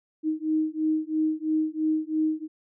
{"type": "beating tone pair", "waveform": "sine", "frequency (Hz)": [311.1, 314.1], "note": ["D#4", "D#4"], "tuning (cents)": [0, 16], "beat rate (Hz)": 3, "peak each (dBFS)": -26, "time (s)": [0.23, 2.48], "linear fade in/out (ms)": 50, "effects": []}